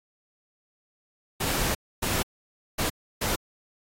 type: noise bursts at uneven times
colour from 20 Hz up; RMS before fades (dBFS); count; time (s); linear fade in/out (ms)
pink; -27; 4; 1.4-1.75 / 2.02-2.23 / 2.78-2.9 / 3.21-3.36; 10
effects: AAC 48 kbps